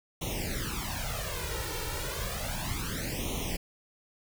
pink noise with flanger, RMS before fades -34 dBFS, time 0.21-3.57 s, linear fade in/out 10 ms, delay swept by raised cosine 0.31 to 2.21 ms, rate 0.32 Hz, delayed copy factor +1, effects none

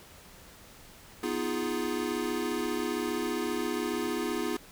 square chord, F half-diminished seventh, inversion second, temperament equal with one note detuned, 246.9 / 314.2 / 349.2 / 415.3 Hz, Cb4 / Eb4 / F4 / Ab4, 0 / +17 / 0 / 0 cents, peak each -36 / -36 / -35 / -36 dBFS, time 1.23-4.57 s, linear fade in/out 5 ms, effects pink hiss -52 dBFS RMS until 4.71 s

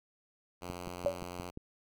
5% pulse tone, 88.8 Hz, F2, 29 cents sharp, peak -30 dBFS, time 0.61-1.51 s, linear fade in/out 20 ms
click train, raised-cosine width 3 ms, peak -29 dBFS, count 6, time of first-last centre 0.7-1.574 s, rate 5.72 Hz
sine tone with exponential decay, 569 Hz, C#5, 45 cents sharp, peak -22 dBFS, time 1.06-1.2 s, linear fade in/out 1 ms, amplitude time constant 29 ms
effects none

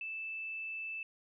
sine tone, 2637 Hz, E7, in tune, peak -38 dBFS, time 0.01-1.03 s, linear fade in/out 2 ms, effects none

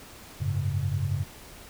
sine chord, F# suspended second, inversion none, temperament equal with one note detuned, 92.93 / 103.83 / 138.59 Hz, F#2 / G#2 / C#3, +8 / 0 / 0 cents, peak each -29 / -30 / -29 dBFS, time 0.4-1.24 s, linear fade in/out 20 ms, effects pink hiss -47 dBFS RMS until 1.69 s

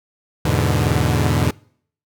sawtooth chord, E dominant seventh, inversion none, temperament equal, 82.41 / 103.83 / 123.47 / 146.83 Hz, E2 / G#2 / B2 / D3, 0 / 0 / 0 / 0 cents, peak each -17 dBFS, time 0.45-1.51 s, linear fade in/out 5 ms, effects noise-tail reverb RT60 0.6 s tail -25 dB re dry

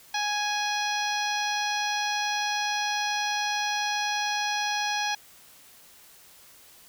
harmonic tone with a mistuned harmonic, 830.6 Hz, G#5, in tune, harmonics 1 / 2 / 3 / 4 / 5 / 6 / 7, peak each -29 / -32 / -34 / -35 / -36 / -37 / -37 dBFS, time 0.14-5.15 s, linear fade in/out 5 ms, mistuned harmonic 6, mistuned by +40 cents, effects white hiss -53 dBFS RMS until 6.88 s

